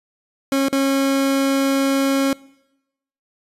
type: tone with dropouts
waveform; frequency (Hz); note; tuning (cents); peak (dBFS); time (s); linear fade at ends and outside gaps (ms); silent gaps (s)
30% pulse; 272.7; C#4; -28; -13; 0.52-2.33; 2; 0.685-0.727
effects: noise-tail reverb RT60 0.9 s tail -23 dB re dry + resampled to 32000 Hz